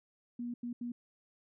sine tone bursts at uneven times, 240.4 Hz, B3, 46 cents flat, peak -36 dBFS, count 3, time 0.39-0.54 / 0.63-0.73 / 0.81-0.92 s, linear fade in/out 5 ms, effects none

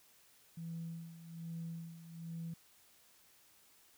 sine tone with tremolo, 165.9 Hz, E3, 11 cents sharp, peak -39 dBFS, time 0.57-2.54 s, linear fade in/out 5 ms, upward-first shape sine, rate 1.2 Hz, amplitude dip 75%, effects tanh soft clip ceiling -36 dBFS + white hiss -66 dBFS RMS until 3.97 s

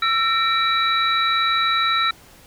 sine tone cluster, 1334 / 1840 / 2326 / 3914 Hz, E6 / A#6 / D7 / B7, +20 / -23 / -17 / -16 cents, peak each -19 / -26 / -26 / -22 dBFS, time 0.02-2.11 s, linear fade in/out 5 ms, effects pink hiss -48 dBFS RMS until 2.46 s

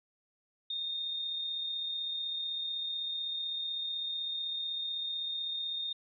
sine tone with amplitude modulation, 3667 Hz, A#7, 29 cents flat, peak -32 dBFS, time 0.7-5.93 s, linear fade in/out 5 ms, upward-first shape sine, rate 35.9 Hz, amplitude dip 30%, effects none

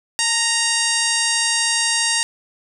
harmonic tone with a mistuned harmonic, 932.3 Hz, A#5, in tune, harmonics 1 / 2 / 3 / 4 / 5 / 6 / 7 / 8 / 9 / 10, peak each -29 / -24 / -25 / -27 / -24 / -26 / -27 / -28 / -25 / -27 dBFS, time 0.19-2.23 s, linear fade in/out 0 ms, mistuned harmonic 1, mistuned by -49 cents, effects none

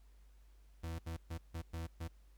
40% pulse tone bursts at uneven times, 82.41 Hz, E2, in tune, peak -39 dBFS, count 6, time 0.83-0.99 / 1.06-1.17 / 1.3-1.38 / 1.54-1.62 / 1.73-1.87 / 2-2.08 s, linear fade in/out 10 ms, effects added 50 Hz sine -59 dBFS peak until 2.37 s + pink hiss -75 dBFS RMS until 2.37 s

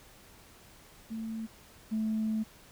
sine tone pair in turn, 222.9 / 218.7 Hz, A3 / A3, +23 / -10 cents, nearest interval unison, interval 33 cents, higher first, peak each -34 / -27 dBFS, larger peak second, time 1.1-1.47 / 1.91-2.44 s, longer second, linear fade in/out 20 ms, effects tanh soft clip ceiling -24 dBFS + pink hiss -56 dBFS RMS until 2.71 s

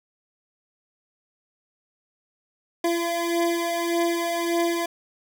25% pulse beating tone pair, 339.7 / 341.4 Hz, F4 / F4, -48 / -39 cents, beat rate 1.7 Hz, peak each -20 / -24 dBFS, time 2.84-4.86 s, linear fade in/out 5 ms, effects none

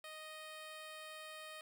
10% pulse tone, 622.3 Hz, D#5, in tune, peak -40 dBFS, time 0.04-1.61 s, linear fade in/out 2 ms, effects none

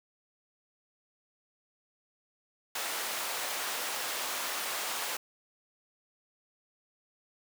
pink high-pass noise, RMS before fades -35 dBFS, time 2.75-5.17 s, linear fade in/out 5 ms, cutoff 700 Hz, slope 12 dB/octave, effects none

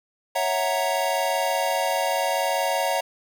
square chord, F# dominant seventh, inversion second, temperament equal, 554.4 / 659.3 / 740 / 932.3 Hz, C#5 / E5 / F#5 / A#5, 0 / 0 / 0 / 0 cents, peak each -28 dBFS, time 0.35-3.01 s, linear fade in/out 10 ms, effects none

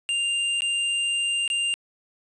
square tone with dropouts, 2794 Hz, F7, in tune, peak -23 dBFS, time 0.09-1.74 s, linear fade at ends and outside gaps 0 ms, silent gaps 0.607-0.62 / 1.478-1.501 s, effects resampled to 24000 Hz + 9-bit

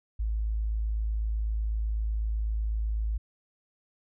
sine tone, 54 Hz, A1, 32 cents flat, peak -26 dBFS, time 0.19-3.18 s, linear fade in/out 10 ms, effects none

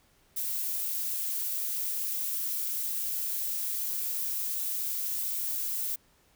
violet noise, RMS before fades -32 dBFS, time 0.36-5.96 s, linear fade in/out 10 ms, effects pink hiss -65 dBFS RMS until 6.35 s

